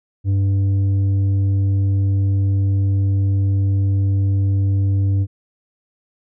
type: tone with tanh clipping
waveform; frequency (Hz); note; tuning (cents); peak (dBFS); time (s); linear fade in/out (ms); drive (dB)
triangle; 98; G2; 0; -15; 0.24-5.27; 50; 10
effects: none